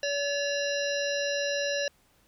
harmonic tone with a mistuned harmonic, 571 Hz, D5, 49 cents flat, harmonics 1 / 3 / 5 / 7 / 9 / 10, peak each -29 / -34 / -36 / -37 / -39 / -39 dBFS, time 0.03-1.88 s, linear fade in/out 2 ms, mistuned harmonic 5, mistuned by -45 cents, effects pink hiss -65 dBFS RMS until 2.27 s

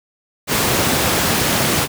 pink high-pass noise, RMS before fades -17 dBFS, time 0.47-1.88 s, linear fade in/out 50 ms, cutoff 100 Hz, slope 12 dB/octave, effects none

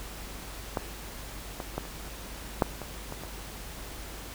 clicks, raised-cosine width 1 ms, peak -13 / -20 / -16 / -28 / -7 / -23 / -23 / -25 dBFS, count 8, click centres 0.772 / 1.602 / 1.78 / 1.853 / 2.622 / 2.817 / 3.124 / 3.236 s, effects added 50 Hz sine -43 dBFS peak until 4.34 s + pink hiss -43 dBFS RMS until 4.34 s

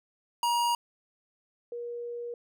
square / sine tone pair in turn, 950 / 476.5 Hz, A#5 / A#4, +33 / +38 cents, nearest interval octave, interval 1195 cents, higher first, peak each -25 / -34 dBFS, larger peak first, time 0.43-0.75 / 1.72-2.34 s, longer second, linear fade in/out 2 ms, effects none

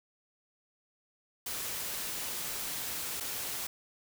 white noise with dropouts, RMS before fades -37 dBFS, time 1.46-3.67 s, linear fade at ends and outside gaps 5 ms, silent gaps 3.201-3.206 s, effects none

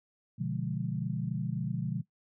sine chord, B diminished seventh, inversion none, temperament equal, 123.47 / 146.83 / 174.61 / 207.7 Hz, B2 / D3 / F3 / Ab3, 0 / 0 / 0 / 0 cents, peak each -36 / -35 / -35 / -39 dBFS, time 0.38-2.02 s, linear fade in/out 20 ms, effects noise-tail reverb RT60 0.1 s tail -17 dB re dry

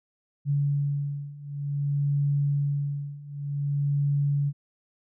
sine beating tone pair, 142.4 / 142.94 Hz, C#3 / D3, +47 / -47 cents, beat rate 0.54 Hz, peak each -28 / -26 dBFS, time 0.45-4.53 s, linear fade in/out 50 ms, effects none

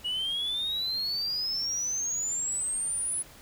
sine exponential sweep, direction up, 2900 to 10320 Hz, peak -26 dBFS, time 0.04-3.23 s, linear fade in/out 20 ms, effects tanh soft clip ceiling -26 dBFS + pink hiss -51 dBFS RMS until 3.41 s

